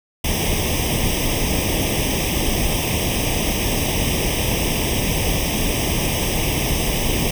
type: noise with comb filter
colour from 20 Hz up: pink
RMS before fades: -20 dBFS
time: 0.24-7.31 s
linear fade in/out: 5 ms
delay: 0.35 ms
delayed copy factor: +0.95
effects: none